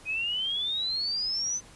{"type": "exponential sweep", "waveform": "sine", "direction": "up", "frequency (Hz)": [2489, 6170], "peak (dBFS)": -27, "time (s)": [0.05, 1.61], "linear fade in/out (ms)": 50, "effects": ["pink hiss -52 dBFS RMS until 1.75 s", "resampled to 24000 Hz"]}